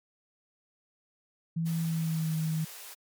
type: tone with pitch glide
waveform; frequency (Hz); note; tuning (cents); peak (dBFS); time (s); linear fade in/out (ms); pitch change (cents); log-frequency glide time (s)
sine; 164.7 to 158.81; E3 to D#3; -1 to +36; -27; 1.56-2.65; 10; -63; 1.79-2.34
type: high-pass noise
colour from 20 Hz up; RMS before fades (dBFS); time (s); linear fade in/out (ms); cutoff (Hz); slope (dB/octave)
white; -45; 1.65-2.95; 20; 430; 24
effects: MP3 96 kbps

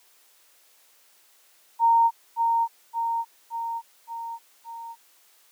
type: tone with echo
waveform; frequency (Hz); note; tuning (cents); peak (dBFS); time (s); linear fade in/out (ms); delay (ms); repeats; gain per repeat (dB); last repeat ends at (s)
sine; 923; A#5; -17; -15; 1.79-2.11; 50; 570; 5; -4; 4.96
effects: white hiss -59 dBFS RMS until 5.51 s + high-pass 400 Hz 12 dB/octave

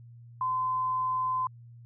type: tone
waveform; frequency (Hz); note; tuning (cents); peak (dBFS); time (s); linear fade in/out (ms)
sine; 1026; C6; -34; -26; 0.41-1.47; 2
effects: added 118 Hz sine -47 dBFS peak until 1.85 s

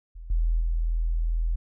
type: tone with level steps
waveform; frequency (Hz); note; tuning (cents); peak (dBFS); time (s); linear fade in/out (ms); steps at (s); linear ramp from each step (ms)
sine; 41.2; E1; 0; -37 / -20 / -22; 0.15-1.56; 10; 0.3 / 0.6; 5
effects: none

